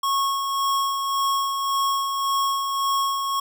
square tone with tremolo, 1097 Hz, C#6, 18 cents flat, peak -20 dBFS, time 0.03-3.4 s, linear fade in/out 5 ms, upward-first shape sine, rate 1.8 Hz, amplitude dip 40%, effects none

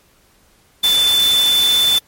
sine tone in noise, 3520 Hz, A7, in tune, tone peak -11 dBFS, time 0.83-1.99 s, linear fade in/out 10 ms, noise white, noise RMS -22 dBFS, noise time 0.83-1.99 s, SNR +8 dB, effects pink hiss -54 dBFS RMS until 2.07 s + MP3 64 kbps

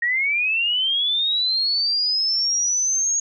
sine linear sweep, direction up, 1864.7 to 6640 Hz, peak -18 dBFS, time 0.02-3.2 s, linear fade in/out 5 ms, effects none

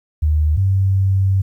sine tone pair in turn, 76.5 / 96.38 Hz, D#2 / G2, -29 / -29 cents, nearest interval major third, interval 400 cents, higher second, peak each -12 dBFS, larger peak neither, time 0.22-0.57 / 0.57-1.42 s, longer second, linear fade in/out 10 ms, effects 9-bit

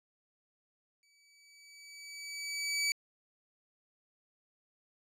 20% pulse tone with exponential growth, 2290 Hz, D7, 44 cents flat, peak -23 dBFS, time 1.03-2.92 s, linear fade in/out 1 ms, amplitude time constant 410 ms, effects resampled to 32000 Hz

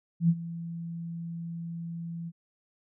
sine tone with ADSR envelope, 168 Hz, E3, 33 cents sharp, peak -17 dBFS, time 0.2-2.32 s, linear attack 90 ms, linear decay 52 ms, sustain -17 dB, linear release 43 ms, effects none

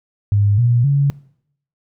sine tone with pitch steps, 102 / 119.91 / 140.96 Hz, G#2 / A#2 / C#3, -31 / +49 / +29 cents, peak -11 dBFS, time 0.32-1.1 s, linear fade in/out 0 ms, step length 260 ms, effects noise-tail reverb RT60 0.7 s tail -22 dB re dry

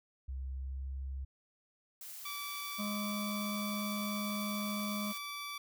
sine tone with pitch glide, 66 to 67 Hz, C2 to C2, +16 to +42 cents, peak -37 dBFS, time 0.28-1.25 s, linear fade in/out 10 ms, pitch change +26 cents, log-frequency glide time 0.5-0.87 s
blue noise, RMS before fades -47 dBFS, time 2.01-5.18 s, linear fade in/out 2 ms
15% pulse tone, 1156 Hz, D6, 28 cents flat, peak -34 dBFS, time 2.25-5.58 s, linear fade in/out 5 ms
harmonic tone, 207.7 Hz, G#3, in tune, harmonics 1 / 3 / 5 / 6, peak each -36 / -46 / -50 / -52 dBFS, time 2.78-5.13 s, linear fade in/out 20 ms
effects none

